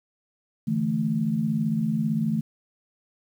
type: chord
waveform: sine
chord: D suspended second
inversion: none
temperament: equal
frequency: 146.83 / 164.81 / 220 Hz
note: D3 / E3 / A3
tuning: 0 / 0 / 0 cents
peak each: -30 / -27 / -24 dBFS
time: 0.67-2.41 s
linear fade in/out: 10 ms
effects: 9-bit